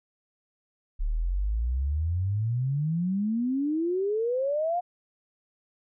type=exponential sweep; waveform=sine; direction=up; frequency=35 to 725 Hz; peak=-24 dBFS; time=0.99-4.81 s; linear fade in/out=20 ms; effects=none